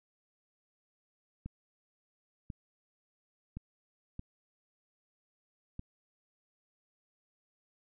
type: clicks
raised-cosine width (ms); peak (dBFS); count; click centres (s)
5; -28; 5; 1.46 / 2.502 / 3.57 / 4.194 / 5.794
effects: none